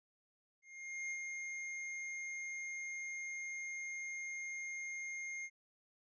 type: tone with ADSR envelope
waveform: square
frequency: 2126 Hz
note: C7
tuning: 27 cents sharp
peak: -39 dBFS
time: 0.62-5.5 s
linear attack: 490 ms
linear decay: 60 ms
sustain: -3 dB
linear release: 54 ms
effects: resampled to 16000 Hz